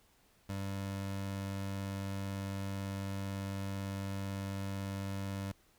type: tone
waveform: 25% pulse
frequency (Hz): 98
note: G2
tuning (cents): 0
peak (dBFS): -33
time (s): 0.49-5.52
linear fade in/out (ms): 5
effects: pink hiss -68 dBFS RMS until 5.78 s